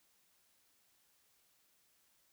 silence, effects white hiss -73 dBFS RMS until 2.32 s

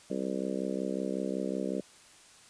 harmonic tone, 65.41 Hz, C2, in tune, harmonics 3 / 4 / 5 / 6 / 7 / 8 / 9, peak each -36 / -37 / -38 / -39 / -39 / -40 / -41 dBFS, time 0.1-1.81 s, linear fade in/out 5 ms, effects white hiss -56 dBFS RMS until 2.49 s + resampled to 22050 Hz

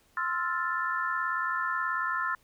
sine chord, F major seventh, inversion second, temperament equal, 1046.5 / 1318.5 / 1396.9 / 1760 Hz, C6 / E6 / F6 / A6, 0 / 0 / 0 / 0 cents, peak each -33 dBFS, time 0.17-2.35 s, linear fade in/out 2 ms, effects pink hiss -65 dBFS RMS until 2.43 s

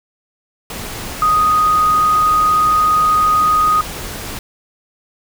sine tone in noise, 1244.5 Hz, D#6, in tune, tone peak -10 dBFS, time 1.22-3.81 s, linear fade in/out 2 ms, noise pink, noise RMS -27 dBFS, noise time 0.7-4.39 s, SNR +14 dB, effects none

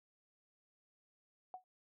sine tone with exponential decay, 740 Hz, F#5, in tune, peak -40 dBFS, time 1.54-1.64 s, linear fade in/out 1 ms, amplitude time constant 21 ms, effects none

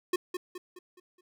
square tone with echo, 361.5 Hz, F#4, 40 cents flat, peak -25 dBFS, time 0.13-0.16 s, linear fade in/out 5 ms, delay 210 ms, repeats 5, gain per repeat -7 dB, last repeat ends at 1.21 s, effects none

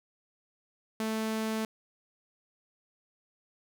sawtooth tone, 220 Hz, A3, in tune, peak -26 dBFS, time 1-1.65 s, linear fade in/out 2 ms, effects none

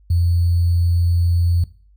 sine tone with sample-and-hold, 86.2 Hz, F2, 22 cents flat, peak -13 dBFS, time 0.1-1.64 s, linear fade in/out 5 ms, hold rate 4410 Hz, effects noise-tail reverb RT60 0.4 s tail -18 dB re dry + added 50 Hz sine -48 dBFS peak until 1.96 s

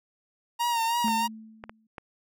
45% pulse tone with vibrato, 932.3 Hz, A#5, in tune, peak -24 dBFS, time 0.59-1.28 s, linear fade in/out 20 ms, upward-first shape sine, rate 3.1 Hz, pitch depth 49 cents each way
sine tone with exponential decay, 220 Hz, A3, in tune, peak -25 dBFS, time 1.04-1.87 s, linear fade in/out 5 ms, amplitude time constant 180 ms
clicks, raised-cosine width 0.5 ms, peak -23 dBFS, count 4, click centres 1.082 / 1.639 / 1.695 / 1.982 s
effects none

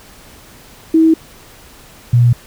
sine tone pair in turn, 322.1 / 120.42 Hz, E4 / B2, -40 / -43 cents, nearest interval octave + perfect fourth, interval 1703 cents, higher first, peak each -6 dBFS, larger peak neither, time 0.94-1.14 / 2.13-2.33 s, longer neither, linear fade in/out 5 ms, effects pink hiss -41 dBFS RMS until 2.46 s

